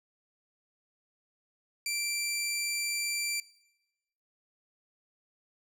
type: tone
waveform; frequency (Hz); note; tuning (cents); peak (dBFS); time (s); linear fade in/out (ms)
15% pulse; 2349; D7; 0; -24; 1.86-3.4; 2
effects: noise-tail reverb RT60 0.9 s tail -19 dB re dry